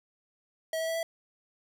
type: tone with pitch steps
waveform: square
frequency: 644 / 649.6 / 655.3 / 661 Hz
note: E5 / E5 / E5 / E5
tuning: -41 / -26 / -10 / +5 cents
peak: -30 dBFS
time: 0.73-1.03 s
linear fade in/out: 2 ms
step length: 75 ms
effects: none